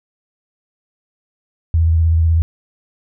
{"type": "tone with vibrato", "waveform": "sine", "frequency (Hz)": 81.8, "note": "E2", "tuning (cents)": -13, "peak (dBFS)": -10, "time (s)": [1.74, 2.42], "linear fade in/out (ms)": 0, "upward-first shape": "sine", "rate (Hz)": 16, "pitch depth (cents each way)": 37, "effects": []}